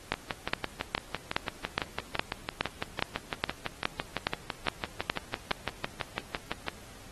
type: two click trains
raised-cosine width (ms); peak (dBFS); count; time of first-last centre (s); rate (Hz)
0.3; -14 / -9; 40 / 14; 0.14-6.684 / 0.12-5.514; 5.96 / 2.41
effects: pink hiss -51 dBFS RMS until 7.11 s + AAC 32 kbps